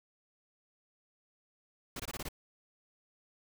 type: noise bursts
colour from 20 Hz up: pink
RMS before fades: -40 dBFS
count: 6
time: 1.96-2.287 s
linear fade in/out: 5 ms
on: 37 ms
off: 21 ms
effects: none